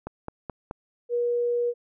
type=click train; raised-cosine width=1 ms; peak=-19 dBFS; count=4; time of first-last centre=0.07-0.711 s; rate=4.68 Hz
type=tone; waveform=sine; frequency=479.9 Hz; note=B4; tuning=50 cents flat; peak=-22 dBFS; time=1.09-1.74 s; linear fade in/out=50 ms
effects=none